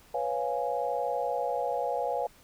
sine chord, C# dominant seventh, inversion third, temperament equal, 493.9 / 554.4 / 698.5 / 830.6 Hz, B4 / C#5 / E#5 / G#5, 0 / 0 / 0 / 0 cents, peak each -33 dBFS, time 0.14-2.27 s, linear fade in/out 5 ms, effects pink hiss -58 dBFS RMS until 2.43 s

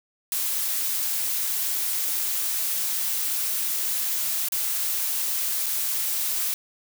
blue noise with dropouts, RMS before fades -26 dBFS, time 0.32-6.54 s, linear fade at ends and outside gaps 1 ms, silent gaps 4.486-4.521 / 5.661-5.664 s, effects none

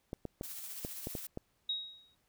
clicks, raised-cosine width 2 ms, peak -25 dBFS, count 7, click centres 0.131 / 0.253 / 0.411 / 0.849 / 1.071 / 1.152 / 1.374 s
blue noise with tremolo, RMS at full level -43 dBFS, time 0.43-1.27 s, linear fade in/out 5 ms, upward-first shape sine, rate 15 Hz, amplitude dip 35%
sine tone with exponential decay, 3791 Hz, A#7, 28 cents sharp, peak -30 dBFS, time 1.69-2.15 s, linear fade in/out 5 ms, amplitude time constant 100 ms
effects pink hiss -75 dBFS RMS until 2.28 s

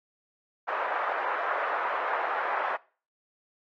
white band-pass noise, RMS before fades -30 dBFS, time 0.67-2.77 s, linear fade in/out 20 ms, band 550 to 1500 Hz, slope 24 dB/octave, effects noise-tail reverb RT60 0.4 s tail -22 dB re dry + AAC 32 kbps

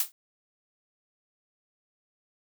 blue noise with exponential decay, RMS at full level -22 dBFS, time 0-0.12 s, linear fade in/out 2 ms, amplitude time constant 25 ms, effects none

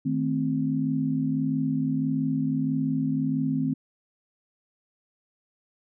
sine chord, A diminished, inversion second, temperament equal, 155.56 / 220 / 261.6 Hz, Eb3 / A3 / C4, 0 / 0 / 0 cents, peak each -28 / -31 / -25 dBFS, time 0.05-3.74 s, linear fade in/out 10 ms, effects none

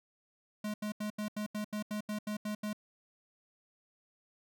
square tone bursts, 210.7 Hz, G#3, 25 cents sharp, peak -35 dBFS, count 12, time 0.64-2.731 s, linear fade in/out 5 ms, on 100 ms, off 81 ms, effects none

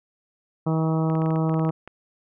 harmonic tone, 160 Hz, D#3, 49 cents sharp, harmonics 1 / 2 / 3 / 4 / 5 / 6 / 7 / 8, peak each -21 / -27 / -31 / -33 / -35 / -37 / -38 / -39 dBFS, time 0.66-1.71 s, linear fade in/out 10 ms
clicks, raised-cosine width 0.5 ms, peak -24 dBFS, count 12, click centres 1.1 / 1.153 / 1.219 / 1.26 / 1.306 / 1.359 / 1.495 / 1.542 / 1.595 / 1.65 / 1.692 / 1.876 s
effects none

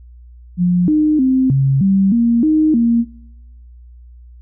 sine tone with pitch steps, 177.7 / 305.4 / 260.9 / 135.8 / 194.1 / 234.1 / 310.4 / 233.5 Hz, F3 / D#4 / C4 / C#3 / G3 / A#3 / D#4 / A#3, +30 / -32 / -5 / -35 / -17 / +8 / -4 / +3 cents, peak -10 dBFS, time 0.57-3.05 s, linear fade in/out 50 ms, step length 310 ms, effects noise-tail reverb RT60 1.0 s tail -23 dB re dry + added 60 Hz sine -37 dBFS peak until 4.41 s

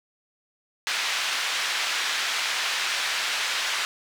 pink band-pass noise, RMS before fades -27 dBFS, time 0.87-3.85 s, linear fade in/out 0 ms, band 1600 to 4900 Hz, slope 12 dB/octave, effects none

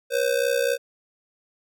square ring-modulated tone, 515 Hz, C5, 28 cents flat, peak -18 dBFS, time 0.1-0.78 s, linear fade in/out 50 ms, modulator 31.9 Hz, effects none

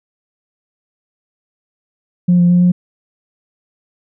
sine tone with pitch steps, 177.3 / 174.8 / 177.1 / 178.5 Hz, F3 / F3 / F3 / F3, +26 / +2 / +24 / +38 cents, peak -6 dBFS, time 2.28-2.72 s, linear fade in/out 10 ms, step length 110 ms, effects tanh soft clip ceiling -4 dBFS

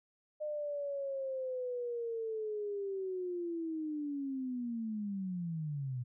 sine linear sweep, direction down, 608 to 120 Hz, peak -35 dBFS, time 0.4-6.04 s, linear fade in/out 20 ms, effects none

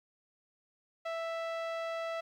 sawtooth tone with low-pass filter, 660 Hz, E5, 2 cents sharp, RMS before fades -37 dBFS, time 1.05-2.21 s, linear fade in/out 10 ms, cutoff 3100 Hz, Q 0.65, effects 12-bit

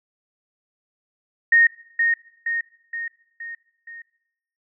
sine tone with echo, 1853 Hz, A#6, 11 cents flat, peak -11 dBFS, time 1.52-1.67 s, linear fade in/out 5 ms, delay 470 ms, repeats 5, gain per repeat -5 dB, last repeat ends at 4.02 s, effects noise-tail reverb RT60 0.8 s tail -20 dB re dry

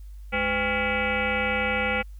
sine tone with frequency modulation, 1396.9 Hz, F6, in tune, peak -22 dBFS, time 0.32-2.03 s, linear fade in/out 20 ms, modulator 296 Hz, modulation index 4.1, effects added 50 Hz sine -38 dBFS peak until 2.19 s + white hiss -65 dBFS RMS until 2.19 s

